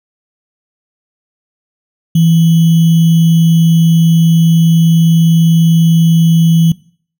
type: tone with sample-and-hold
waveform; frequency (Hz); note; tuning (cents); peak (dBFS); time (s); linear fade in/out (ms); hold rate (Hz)
sine; 164.81; E3; 0; -5; 2.15-6.72; 5; 3150
effects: noise-tail reverb RT60 0.5 s tail -21 dB re dry